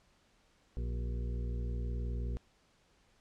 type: harmonic tone with a mistuned harmonic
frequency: 59.4 Hz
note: A#1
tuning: 33 cents sharp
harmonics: 1 / 2 / 3 / 4 / 6 / 7 / 8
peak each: -34 / -42 / -50 / -49 / -54 / -53 / -54 dBFS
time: 0.77-2.37 s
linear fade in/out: 0 ms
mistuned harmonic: 7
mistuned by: -59 cents
effects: pink hiss -69 dBFS RMS until 3.2 s + low-pass 7000 Hz 12 dB/octave